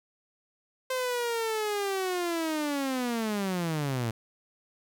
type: linear sweep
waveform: sawtooth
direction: down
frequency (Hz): 520 to 109.8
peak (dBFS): -24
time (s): 0.9-4.11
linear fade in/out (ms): 5
effects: none